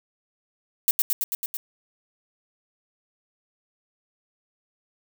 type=noise with echo; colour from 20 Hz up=violet; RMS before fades=-19 dBFS; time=0.88-0.91 s; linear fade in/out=0 ms; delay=110 ms; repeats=6; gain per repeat=-2 dB; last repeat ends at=1.57 s; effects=none